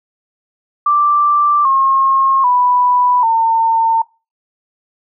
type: tone with pitch steps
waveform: sine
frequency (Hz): 1174.7 / 1077.2 / 987.8 / 905.8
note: D6 / C#6 / B5 / A#5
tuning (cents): 0 / -50 / 0 / -50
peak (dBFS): -9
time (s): 0.86-4.02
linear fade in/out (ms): 5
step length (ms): 790
effects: noise-tail reverb RT60 0.3 s tail -23 dB re dry